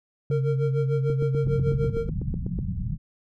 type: tone with vibrato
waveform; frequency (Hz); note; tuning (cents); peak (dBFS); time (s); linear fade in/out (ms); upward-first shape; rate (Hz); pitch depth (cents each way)
sine; 136.9; C#3; -21; -22; 0.3-1.9; 2; sine; 6.7; 48
type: tone with tremolo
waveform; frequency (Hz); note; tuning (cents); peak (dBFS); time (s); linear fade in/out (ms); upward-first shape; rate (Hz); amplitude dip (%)
triangle; 460; A#4; -23; -21; 0.31-2.09; 2; sine; 6.7; 90
type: click train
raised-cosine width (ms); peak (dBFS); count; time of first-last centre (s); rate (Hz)
3; -19; 13; 1.1-2.589; 8.06
type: low-pass noise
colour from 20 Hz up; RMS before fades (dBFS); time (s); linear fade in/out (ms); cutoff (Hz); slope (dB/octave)
white; -29; 1.42-2.98; 50; 190; 48
effects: none